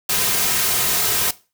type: noise with comb filter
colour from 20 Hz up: white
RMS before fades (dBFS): -19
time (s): 0.09-1.31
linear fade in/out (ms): 5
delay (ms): 3.5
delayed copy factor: -0.5
effects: noise-tail reverb RT60 0.3 s tail -18 dB re dry